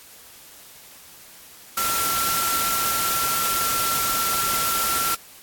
sine tone in noise, 1354 Hz, E6, 46 cents sharp, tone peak -24 dBFS, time 1.77-5.15 s, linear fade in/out 5 ms, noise white, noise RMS -24 dBFS, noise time 1.77-5.15 s, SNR -3 dB, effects white hiss -46 dBFS RMS until 5.42 s + AAC 64 kbps

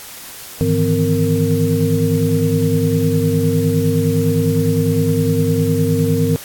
sine tone cluster, 102.8 / 154.5 / 164.3 / 257.1 / 460.6 Hz, G#2 / D#3 / E3 / C4 / A#4, -17 / -12 / -5 / -30 / -21 cents, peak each -19 dBFS, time 0.61-6.36 s, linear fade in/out 0 ms, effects white hiss -34 dBFS RMS until 6.44 s + AAC 64 kbps

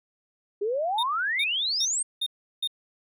sine exponential sweep, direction up, 392 to 8780 Hz, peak -24 dBFS, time 0.61-2.03 s, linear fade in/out 10 ms
triangle tone bursts, 3672 Hz, A#7, 27 cents flat, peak -23 dBFS, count 5, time 0.98-2.675 s, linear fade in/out 5 ms, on 51 ms, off 360 ms
effects none

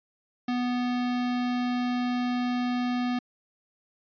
square tone, 246.5 Hz, B3, 3 cents flat, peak -26 dBFS, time 0.48-3.19 s, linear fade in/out 5 ms, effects resampled to 11025 Hz

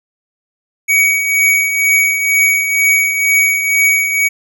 square tone with tremolo, 2257 Hz, C#7, 31 cents sharp, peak -8 dBFS, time 0.88-4.29 s, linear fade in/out 20 ms, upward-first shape triangle, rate 2.1 Hz, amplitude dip 60%, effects none

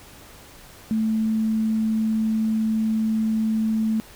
sine tone, 220 Hz, A3, in tune, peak -19 dBFS, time 0.91-4 s, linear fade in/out 0 ms, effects pink hiss -46 dBFS RMS until 4.15 s

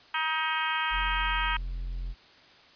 harmonic tone, 316.1 Hz, D#4, 27 cents sharp, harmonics 3 / 4 / 5 / 6 / 7 / 8 / 9 / 10, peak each -32 / -33 / -33 / -36 / -38 / -35 / -40 / -36 dBFS, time 0.14-1.57 s, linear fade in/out 5 ms
triangle tone, 43.46 Hz, F1, 8 cents flat, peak -29 dBFS, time 0.9-2.15 s, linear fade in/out 50 ms
effects white hiss -55 dBFS RMS until 2.75 s + resampled to 11025 Hz

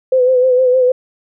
sine tone with vibrato, 508 Hz, B4, 49 cents sharp, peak -8 dBFS, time 0.12-0.92 s, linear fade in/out 5 ms, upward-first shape sine, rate 6.5 Hz, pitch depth 44 cents each way, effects none

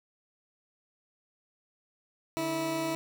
20% pulse tone pair together, 147.6 / 325.8 Hz, D3 / E4, +9 / -20 cents, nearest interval octave + major second, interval 1371 cents, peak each -35 / -25 dBFS, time 2.37-2.95 s, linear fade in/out 0 ms, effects none

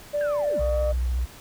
sine tone with pitch glide, 586 to 602.8 Hz, D5 to D5, -4 to +45 cents, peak -21 dBFS, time 0.13-0.93 s, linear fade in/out 20 ms, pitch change +49 cents, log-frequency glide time 0.48-0.79 s
sine linear sweep, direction down, 1647 to 83 Hz, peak -31 dBFS, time 0.21-0.61 s, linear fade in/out 0 ms
sine tone with vibrato, 61.8 Hz, B1, 2 cents sharp, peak -21 dBFS, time 0.59-1.26 s, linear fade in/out 20 ms, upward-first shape sine, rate 14 Hz, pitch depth 73 cents each way
effects tanh soft clip ceiling -17 dBFS + pink hiss -46 dBFS RMS until 1.4 s

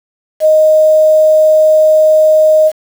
sine tone with quantisation, 622.3 Hz, D#5, in tune, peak -4 dBFS, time 0.4-2.72 s, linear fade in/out 50 ms, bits 5, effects none

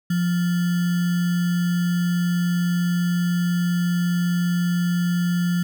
sine tone with sample-and-hold, 175.3 Hz, F3, 7 cents sharp, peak -18 dBFS, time 0.1-5.63 s, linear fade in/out 5 ms, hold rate 1575 Hz, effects none

